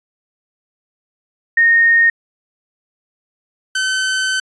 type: tone pair in turn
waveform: sine / sawtooth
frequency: 1848 / 1528.4 Hz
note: A#6 / G6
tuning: -16 / -44 cents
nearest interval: minor third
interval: 328 cents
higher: first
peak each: -8 / -12 dBFS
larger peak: first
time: 1.57-2.1 / 3.75-4.4 s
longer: second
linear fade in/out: 5 ms
effects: resampled to 22050 Hz